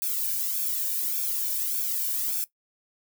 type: noise with flanger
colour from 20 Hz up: violet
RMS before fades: -28 dBFS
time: 0.02-2.44 s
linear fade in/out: 0 ms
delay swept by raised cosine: 1 to 1.53 ms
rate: 1.7 Hz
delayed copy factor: -1
effects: noise-tail reverb RT60 0.1 s tail -17 dB re dry